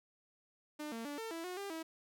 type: tone with pitch steps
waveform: sawtooth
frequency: 300.2 / 228.2 / 289.7 / 450.4 / 330.4 / 362.8 / 399 / 323.6 Hz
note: D4 / A#3 / D4 / A4 / E4 / F#4 / G4 / E4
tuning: +38 / -37 / -24 / +40 / +4 / -34 / +31 / -32 cents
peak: -37 dBFS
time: 0.79-1.83 s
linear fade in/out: 10 ms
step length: 130 ms
effects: none